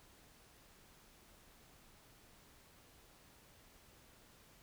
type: silence
effects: pink hiss -64 dBFS RMS until 4.62 s